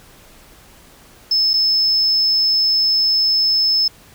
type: tone with dropouts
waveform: triangle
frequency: 5230 Hz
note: E8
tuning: 15 cents flat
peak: -10 dBFS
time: 1.31-3.88 s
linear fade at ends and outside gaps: 5 ms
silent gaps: 1.534-1.538 s
effects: tanh soft clip ceiling -10 dBFS + pink hiss -46 dBFS RMS until 4.14 s